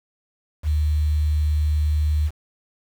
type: tone with quantisation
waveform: sine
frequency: 75.7 Hz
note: D#2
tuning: 47 cents flat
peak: -17 dBFS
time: 0.63-2.31 s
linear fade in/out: 50 ms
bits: 7
effects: none